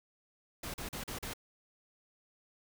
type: noise bursts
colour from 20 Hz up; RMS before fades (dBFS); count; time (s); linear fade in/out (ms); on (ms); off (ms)
pink; -41; 5; 0.63-1.336; 5; 110; 39
effects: none